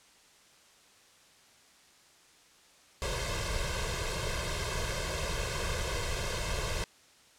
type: noise with comb filter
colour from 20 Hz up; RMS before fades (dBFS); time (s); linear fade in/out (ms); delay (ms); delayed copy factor
pink; -33; 3.02-6.84; 0; 1.9; +0.95
effects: white hiss -60 dBFS RMS until 7.38 s + low-pass 8000 Hz 12 dB/octave